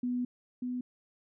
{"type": "tone pair in turn", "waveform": "sine", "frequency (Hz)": [246.9, 248.8], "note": ["B3", "B3"], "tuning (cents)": [0, 13], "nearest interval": "unison", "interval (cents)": 13, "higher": "second", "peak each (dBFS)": [-29, -32], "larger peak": "first", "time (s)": [[0.03, 0.25], [0.62, 0.81]], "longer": "first", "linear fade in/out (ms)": 5, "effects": []}